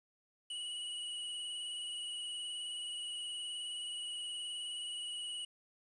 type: tone with vibrato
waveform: square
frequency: 2925 Hz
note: F#7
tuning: 21 cents flat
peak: -40 dBFS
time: 0.5-5.45 s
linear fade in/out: 5 ms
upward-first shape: triangle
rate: 19 Hz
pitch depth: 34 cents each way
effects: resampled to 24000 Hz + 11-bit